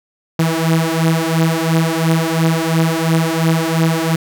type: beating tone pair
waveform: sawtooth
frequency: 161.5 / 164.4 Hz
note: E3 / E3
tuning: -35 / -4 cents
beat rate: 2.9 Hz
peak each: -12 dBFS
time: 0.39-4.16 s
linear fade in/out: 5 ms
effects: none